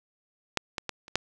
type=clicks; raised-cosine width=0.2 ms; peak=-7 / -13 / -14 / -28 / -6 dBFS; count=5; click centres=0.573 / 0.782 / 0.893 / 1.081 / 1.156 s; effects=none